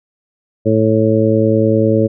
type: harmonic tone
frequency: 110 Hz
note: A2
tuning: in tune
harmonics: 1 / 2 / 3 / 4 / 5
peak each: -16 / -16 / -16 / -16 / -16 dBFS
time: 0.65-2.08 s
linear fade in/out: 20 ms
effects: none